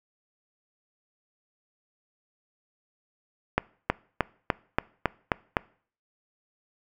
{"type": "accelerating click train", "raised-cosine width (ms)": 0.5, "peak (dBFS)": -6, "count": 8, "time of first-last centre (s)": [3.58, 5.568], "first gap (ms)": 320, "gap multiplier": 0.96, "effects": ["noise-tail reverb RT60 0.5 s tail -23 dB re dry"]}